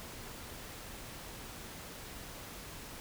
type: silence
effects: pink hiss -47 dBFS RMS until 3 s